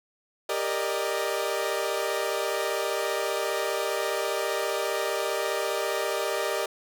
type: chord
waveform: sawtooth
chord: Eb major seventh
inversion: first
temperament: equal with one note detuned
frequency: 396.8 / 466.2 / 587.3 / 622.3 Hz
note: G4 / Bb4 / D5 / Eb5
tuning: +21 / 0 / 0 / 0 cents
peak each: -28 dBFS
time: 0.49-6.66 s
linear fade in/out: 5 ms
effects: none